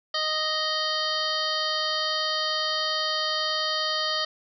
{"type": "harmonic tone with a mistuned harmonic", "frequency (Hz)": 622.3, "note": "D#5", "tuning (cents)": 0, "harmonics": [1, 2, 3, 5, 6, 7, 8, 9], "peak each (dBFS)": [-33, -31, -33, -31, -35, -32, -31, -43], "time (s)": [0.14, 4.25], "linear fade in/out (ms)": 5, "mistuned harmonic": 8, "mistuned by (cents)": -71, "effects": []}